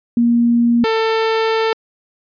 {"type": "tone pair in turn", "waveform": ["sine", "sawtooth"], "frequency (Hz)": [236.3, 446.1], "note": ["A#3", "A4"], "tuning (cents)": [24, 24], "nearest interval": "major seventh", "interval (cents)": 1100, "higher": "second", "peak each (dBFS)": -10, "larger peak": "neither", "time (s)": [[0.17, 0.84], [0.84, 1.73]], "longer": "second", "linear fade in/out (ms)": 2, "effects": ["resampled to 11025 Hz"]}